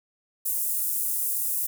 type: high-pass noise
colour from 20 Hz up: pink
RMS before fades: -27 dBFS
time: 0.45-1.67 s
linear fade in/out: 10 ms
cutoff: 9700 Hz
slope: 24 dB/octave
effects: none